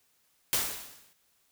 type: noise with exponential decay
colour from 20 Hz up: white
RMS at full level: -25 dBFS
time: 0.53-1.13 s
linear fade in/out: 0 ms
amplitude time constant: 130 ms
effects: white hiss -70 dBFS RMS until 1.51 s